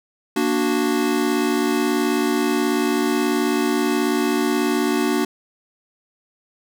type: chord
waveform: square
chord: Bb augmented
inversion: none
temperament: equal with one note detuned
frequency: 235.2 / 293.7 / 370 Hz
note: Bb3 / D4 / F#4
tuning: +16 / 0 / 0 cents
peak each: -24 / -22 / -23 dBFS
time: 0.36-5.25 s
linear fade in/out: 5 ms
effects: none